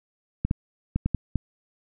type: clicks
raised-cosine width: 5 ms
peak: -11 dBFS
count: 6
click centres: 0.45 / 0.511 / 0.96 / 1.06 / 1.147 / 1.357 s
effects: none